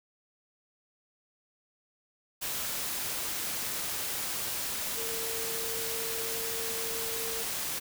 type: tone in noise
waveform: sine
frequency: 454.4 Hz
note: A#4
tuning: 44 cents flat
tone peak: -39 dBFS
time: 4.96-7.44 s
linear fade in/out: 20 ms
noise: white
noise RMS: -34 dBFS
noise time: 2.41-7.8 s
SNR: -8 dB
effects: none